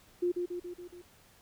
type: tone with echo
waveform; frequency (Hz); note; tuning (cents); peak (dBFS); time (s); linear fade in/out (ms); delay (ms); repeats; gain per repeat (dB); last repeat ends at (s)
sine; 353.3; F4; +20; -26; 0.22-0.32; 10; 140; 5; -4; 1.02
effects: pink hiss -61 dBFS RMS until 1.41 s